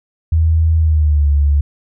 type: tone with pitch glide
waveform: sine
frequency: 80.7 to 71.9 Hz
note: E2 to D2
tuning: -36 to -36 cents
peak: -9 dBFS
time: 0.32-1.61 s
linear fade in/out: 5 ms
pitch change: -200 cents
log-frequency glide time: 0.78-1.28 s
effects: none